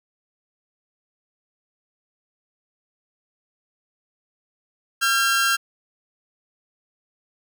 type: tone pair together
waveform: sawtooth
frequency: 1368 / 1603.2 Hz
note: F6 / G6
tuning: -36 / +38 cents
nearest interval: minor third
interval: 274 cents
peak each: -17 dBFS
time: 5.01-5.57 s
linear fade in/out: 20 ms
effects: none